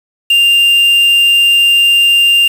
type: tone with quantisation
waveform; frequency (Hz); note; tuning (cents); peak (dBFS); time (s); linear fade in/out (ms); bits
triangle; 2794; F7; 0; -4; 0.3-2.48; 5; 4
effects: none